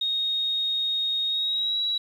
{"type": "tone with pitch glide", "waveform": "sine", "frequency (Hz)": [3729, 3894], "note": ["A#7", "B7"], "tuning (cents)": [0, -25], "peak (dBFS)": -23, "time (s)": [0.01, 1.98], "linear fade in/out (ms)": 5, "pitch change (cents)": 75, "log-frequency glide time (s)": [1.27, 1.8], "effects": ["9-bit"]}